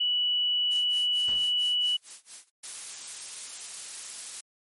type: tone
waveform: sine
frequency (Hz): 2950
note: F#7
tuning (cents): -6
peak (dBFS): -23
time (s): 0-1.97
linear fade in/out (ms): 10
type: noise with tremolo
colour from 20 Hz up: blue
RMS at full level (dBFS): -40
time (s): 0.7-2.5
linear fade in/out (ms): 20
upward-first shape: sine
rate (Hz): 4.4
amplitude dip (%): 95
type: noise with exponential decay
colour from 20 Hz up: pink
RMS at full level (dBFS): -41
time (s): 1.28-1.67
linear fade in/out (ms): 0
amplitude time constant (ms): 84
type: noise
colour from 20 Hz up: blue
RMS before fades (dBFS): -36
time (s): 2.63-4.41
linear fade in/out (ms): 10
effects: MP3 48 kbps